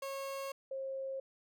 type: tone pair in turn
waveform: 30% pulse / sine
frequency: 546 / 536 Hz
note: C#5 / C5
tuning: -26 / +42 cents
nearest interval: unison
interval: 32 cents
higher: first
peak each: -36 / -37 dBFS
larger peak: first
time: 0.02-0.52 / 0.71-1.2 s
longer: first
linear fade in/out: 5 ms
effects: none